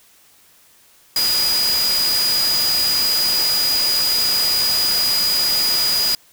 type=tone in noise; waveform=sine; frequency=4914 Hz; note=D#8; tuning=22 cents flat; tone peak=-16 dBFS; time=1.16-6.15 s; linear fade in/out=2 ms; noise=white; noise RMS=-23 dBFS; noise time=1.16-6.15 s; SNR=+4 dB; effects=white hiss -52 dBFS RMS until 6.32 s